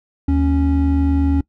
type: tone pair together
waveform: triangle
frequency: 76.61 / 277.2 Hz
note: D#2 / C#4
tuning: -26 / 0 cents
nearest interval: octave + minor seventh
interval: 2226 cents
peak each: -14 dBFS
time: 0.28-1.41 s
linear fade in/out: 5 ms
effects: noise-tail reverb RT60 0.1 s tail -22 dB re dry